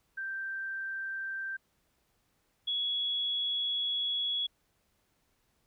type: tone pair in turn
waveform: sine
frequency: 1568 / 3361 Hz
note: G6 / G#7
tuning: 0 / +20 cents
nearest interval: octave + minor second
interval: 1320 cents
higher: second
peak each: -34 / -29 dBFS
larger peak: second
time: 0.17-1.57 / 2.67-4.47 s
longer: second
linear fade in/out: 10 ms
effects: pink hiss -74 dBFS RMS until 5.66 s